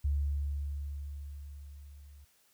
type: tone with level ramp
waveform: sine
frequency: 71.5 Hz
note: D2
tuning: 46 cents flat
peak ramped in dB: -26 to -51 dBFS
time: 0.04-2.25 s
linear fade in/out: 10 ms
effects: white hiss -68 dBFS RMS until 2.53 s